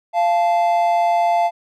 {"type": "tone pair together", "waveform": "triangle", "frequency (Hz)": [692.1, 872], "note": ["F5", "A5"], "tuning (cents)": [-16, -16], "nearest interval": "major third", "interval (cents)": 400, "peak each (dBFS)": [-13, -18], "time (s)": [0.13, 1.51], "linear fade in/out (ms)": 50, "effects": []}